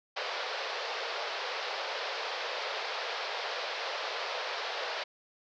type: band-pass noise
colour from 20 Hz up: pink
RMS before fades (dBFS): -36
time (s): 0.16-5.04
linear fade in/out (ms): 10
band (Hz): 450 to 5100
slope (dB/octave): 48
effects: none